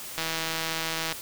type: click train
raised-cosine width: 0.2 ms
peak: -12 dBFS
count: 154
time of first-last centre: 0.18-1.124 s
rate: 162 Hz
effects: white hiss -39 dBFS RMS until 1.21 s

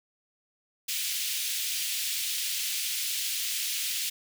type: high-pass noise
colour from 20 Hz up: pink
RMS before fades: -31 dBFS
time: 0.88-4.1 s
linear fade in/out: 10 ms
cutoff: 2600 Hz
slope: 24 dB/octave
effects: none

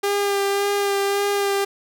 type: tone with vibrato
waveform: sawtooth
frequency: 401 Hz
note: G4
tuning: 39 cents sharp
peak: -15 dBFS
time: 0.03-1.65 s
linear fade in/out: 10 ms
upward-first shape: sine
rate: 1.8 Hz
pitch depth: 17 cents each way
effects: none

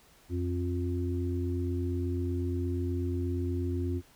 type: harmonic tone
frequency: 88.3 Hz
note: F2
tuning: 20 cents sharp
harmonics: 1 / 3 / 4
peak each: -30 / -35 / -36 dBFS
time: 0.29-4.02 s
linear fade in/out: 50 ms
effects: pink hiss -60 dBFS RMS until 4.15 s

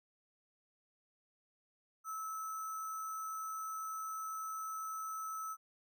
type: tone with sample-and-hold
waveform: sine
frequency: 1304 Hz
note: E6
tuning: 19 cents flat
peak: -39 dBFS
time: 2.04-5.57 s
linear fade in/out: 50 ms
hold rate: 7350 Hz
effects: none

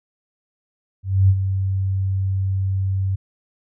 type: tone with ADSR envelope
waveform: sine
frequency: 96 Hz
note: G2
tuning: 36 cents flat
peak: -9 dBFS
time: 1.03-3.16 s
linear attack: 260 ms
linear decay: 57 ms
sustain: -9 dB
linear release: 12 ms
effects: none

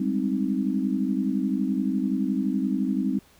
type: chord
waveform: sine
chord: Ab major seventh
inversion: third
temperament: equal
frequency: 196 / 207.7 / 261.6 / 311.1 Hz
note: G3 / Ab3 / C4 / Eb4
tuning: 0 / 0 / 0 / 0 cents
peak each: -27 / -30 / -26 / -30 dBFS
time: 0-3.19 s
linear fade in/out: 5 ms
effects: pink hiss -57 dBFS RMS until 3.39 s

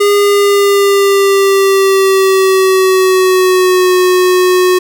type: tone with pitch glide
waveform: square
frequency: 407.9 to 365.5 Hz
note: G#4 to F#4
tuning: -31 to -21 cents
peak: -7 dBFS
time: 0-4.79 s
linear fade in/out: 10 ms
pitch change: -190 cents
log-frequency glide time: 0.13-3.95 s
effects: none

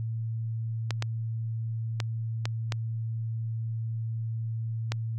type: clicks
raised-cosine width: 0.2 ms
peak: -13 dBFS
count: 6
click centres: 0.907 / 1.024 / 2.002 / 2.455 / 2.722 / 4.92 s
effects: added 113 Hz sine -29 dBFS peak until 5.18 s

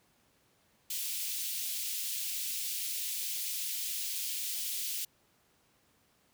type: high-pass noise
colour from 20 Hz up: white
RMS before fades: -36 dBFS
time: 0.9-5.05 s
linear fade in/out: 5 ms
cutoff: 2600 Hz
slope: 24 dB/octave
effects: pink hiss -69 dBFS RMS until 6.33 s + high-pass 80 Hz 12 dB/octave

